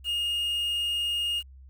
triangle tone with quantisation, 2846 Hz, F7, 32 cents sharp, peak -24 dBFS, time 0.04-1.43 s, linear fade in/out 50 ms, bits 8, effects added 66 Hz sine -46 dBFS peak until 1.69 s

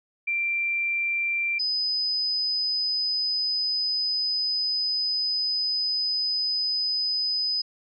sine tone pair in turn, 2360 / 5012 Hz, D7 / D#8, +8 / +12 cents, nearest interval octave + minor second, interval 1304 cents, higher second, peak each -23 dBFS, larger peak neither, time 0.27-1.59 / 1.59-7.62 s, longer second, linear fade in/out 10 ms, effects none

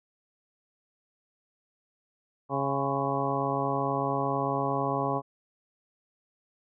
harmonic tone with a mistuned harmonic, 137.8 Hz, C#3, 10 cents flat, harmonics 1 / 2 / 3 / 4 / 5 / 6 / 7 / 8, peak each -34 / -34 / -34 / -34 / -34 / -34 / -34 / -34 dBFS, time 2.49-5.22 s, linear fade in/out 50 ms, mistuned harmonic 7, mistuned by +70 cents, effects none

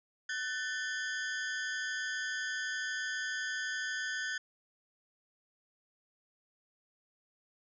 40% pulse ring-modulated tone, 1639 Hz, G#6, 23 cents flat, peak -30 dBFS, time 0.29-4.38 s, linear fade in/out 5 ms, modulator 134 Hz, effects resampled to 16000 Hz

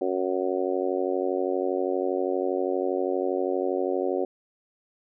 harmonic tone, 92.5 Hz, F#2, in tune, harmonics 3 / 4 / 5 / 6 / 7 / 8, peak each -32 / -27 / -31 / -30 / -38 / -35 dBFS, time 0.01-4.25 s, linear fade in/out 5 ms, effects none

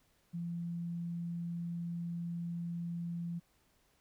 sine tone, 170.8 Hz, F3, 38 cents flat, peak -36 dBFS, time 0.33-3.4 s, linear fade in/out 20 ms, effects pink hiss -72 dBFS RMS until 4 s

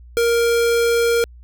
square tone, 467.7 Hz, A#4, 6 cents sharp, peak -15 dBFS, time 0.17-1.24 s, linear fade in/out 0 ms, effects added 60 Hz sine -39 dBFS peak until 1.43 s

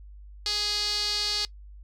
sawtooth tone with band-pass filter, 415.3 Hz, G#4, in tune, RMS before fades -28 dBFS, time 0.46-1.45 s, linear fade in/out 0 ms, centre 4500 Hz, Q 5.9, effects noise-tail reverb RT60 0.1 s tail -21 dB re dry + added 50 Hz sine -43 dBFS peak until 1.83 s

